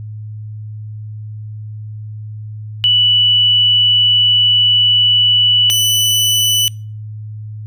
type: tone pair in turn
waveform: sine / sawtooth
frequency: 2960 / 2981 Hz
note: F#7 / F#7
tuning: 0 / +12 cents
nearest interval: unison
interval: 12 cents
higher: second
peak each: -8 dBFS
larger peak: neither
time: 2.84-5.7 / 5.7-6.68 s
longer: first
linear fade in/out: 0 ms
effects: noise-tail reverb RT60 0.4 s tail -26 dB re dry + added 107 Hz sine -25 dBFS peak until 7.66 s